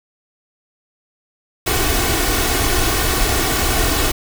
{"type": "noise with comb filter", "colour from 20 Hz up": "pink", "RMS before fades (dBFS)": -17, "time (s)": [1.66, 4.12], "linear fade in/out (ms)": 10, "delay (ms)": 2.7, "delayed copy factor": 0.65, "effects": []}